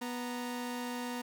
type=tone pair together; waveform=sawtooth; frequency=245.8 / 928 Hz; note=B3 / A#5; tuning=-8 / -8 cents; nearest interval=octave + major seventh; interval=2300 cents; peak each=-33 / -39 dBFS; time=0.01-1.22 s; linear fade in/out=10 ms; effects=none